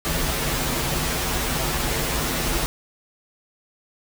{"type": "noise with comb filter", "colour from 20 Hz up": "pink", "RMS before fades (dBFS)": -24, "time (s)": [0.05, 2.66], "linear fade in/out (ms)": 0, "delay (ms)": 10, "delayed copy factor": -0.9, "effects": []}